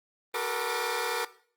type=tone cluster; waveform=15% pulse; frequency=377.8 / 444.1 / 480 / 1083 / 1189 Hz; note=F#4 / A4 / B4 / C#6 / D6; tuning=+36 / +16 / -49 / -41 / +21 cents; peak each=-32 / -27 / -26 / -35 / -31 dBFS; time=0.34-1.25 s; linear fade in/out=5 ms; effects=noise-tail reverb RT60 0.5 s tail -17 dB re dry + Opus 32 kbps